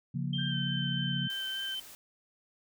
sine chord, Bb minor, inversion first, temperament equal, 138.59 / 174.61 / 233.1 Hz, Db3 / F3 / Bb3, 0 / 0 / 0 cents, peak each -33 / -35 / -39 dBFS, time 0.14-1.28 s, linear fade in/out 10 ms
sine tone with pitch glide, 3162 to 3084 Hz, G7 to G7, +14 to -29 cents, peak -34 dBFS, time 0.33-1.8 s, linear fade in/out 5 ms, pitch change -43 cents, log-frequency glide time 0.49-0.55 s
sine tone with vibrato, 1568 Hz, G6, in tune, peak -40 dBFS, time 0.38-1.75 s, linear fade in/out 10 ms, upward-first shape sine, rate 3.4 Hz, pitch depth 20 cents each way
white noise, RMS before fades -50 dBFS, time 1.3-1.95 s, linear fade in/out 0 ms
effects none

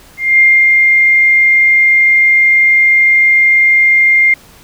sine tone with ADSR envelope, 2111 Hz, C7, 15 cents sharp, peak -3 dBFS, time 0.17-4.34 s, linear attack 220 ms, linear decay 270 ms, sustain -2 dB, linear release 5 ms, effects pink hiss -41 dBFS RMS until 4.63 s

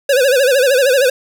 square tone with vibrato, 528 Hz, C5, 16 cents sharp, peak -10 dBFS, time 0.09-1.1 s, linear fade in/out 5 ms, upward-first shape sine, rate 13 Hz, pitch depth 130 cents each way, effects none

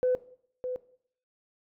sine tone with echo, 504 Hz, B4, 35 cents sharp, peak -21 dBFS, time 0.03-0.15 s, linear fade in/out 0 ms, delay 610 ms, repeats 1, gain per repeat -9 dB, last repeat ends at 0.76 s, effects noise-tail reverb RT60 0.6 s tail -17 dB re dry + tanh soft clip ceiling -18 dBFS

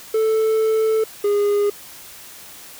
triangle tone pair in turn, 440 / 409.6 Hz, A4 / G#4, 0 / -24 cents, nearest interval minor second, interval 124 cents, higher first, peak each -13 dBFS, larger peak neither, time 0.14-1.04 / 1.24-1.7 s, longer first, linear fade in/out 5 ms, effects white hiss -40 dBFS RMS until 2.79 s

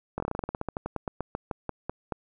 slowing click train, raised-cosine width 1 ms, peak -16 dBFS, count 23, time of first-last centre 0.18-2.123 s, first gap 21 ms, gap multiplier 1.12, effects none

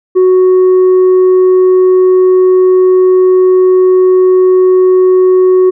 sine tone with tanh clipping, 370 Hz, F#4, in tune, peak -4 dBFS, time 0.15-5.71 s, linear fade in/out 20 ms, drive 2 dB, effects none

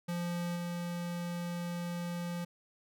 square tone with level steps, 173.6 Hz, F3, 10 cents flat, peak -34 / -36 dBFS, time 0.08-2.45 s, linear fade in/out 10 ms, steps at 0.55 s, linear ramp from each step 20 ms, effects none

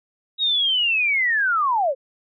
sine linear sweep, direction down, 3820 to 498.7 Hz, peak -17 dBFS, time 0.38-1.95 s, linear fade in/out 50 ms, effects none

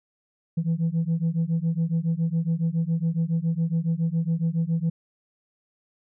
sine beating tone pair, 161.7 / 168.9 Hz, E3 / E3, -33 / +42 cents, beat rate 7.2 Hz, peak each -23 dBFS, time 0.57-4.9 s, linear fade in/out 10 ms, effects tanh soft clip ceiling -18 dBFS

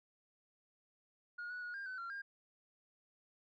sine tone with pitch steps, 1435 / 1472 / 1450 / 1602 / 1514 / 1375 / 1609 Hz, F6 / F#6 / F#6 / G6 / F#6 / F6 / G6, +47 / -9 / -35 / +37 / +39 / -27 / +45 cents, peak -40 dBFS, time 1.38-2.22 s, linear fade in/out 10 ms, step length 120 ms, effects tanh soft clip ceiling -40 dBFS

